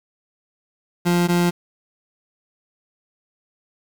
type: tone pair in turn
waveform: 30% pulse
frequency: 174.61 / 174.61 Hz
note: F3 / F3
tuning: 0 / 0 cents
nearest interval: unison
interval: 0 cents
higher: neither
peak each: -13 dBFS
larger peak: neither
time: 1.05-1.28 / 1.28-1.51 s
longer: neither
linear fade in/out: 20 ms
effects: 7-bit